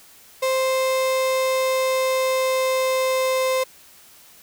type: tone with pitch glide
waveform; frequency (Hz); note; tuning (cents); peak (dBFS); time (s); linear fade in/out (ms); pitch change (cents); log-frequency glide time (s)
35% pulse; 523.3 to 520; C5 to C5; 0 to -11; -17; 0.42-3.64; 10; -11; 0.54-3.47
effects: white hiss -49 dBFS RMS until 4.42 s